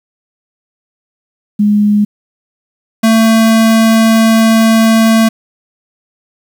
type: tone pair in turn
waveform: sine / square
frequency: 207.7 / 223.9 Hz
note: G#3 / A3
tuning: 0 / +30 cents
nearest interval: minor second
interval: 130 cents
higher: second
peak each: -6 dBFS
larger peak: neither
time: 1.59-2.05 / 3.03-5.29 s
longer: second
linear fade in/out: 10 ms
effects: 7-bit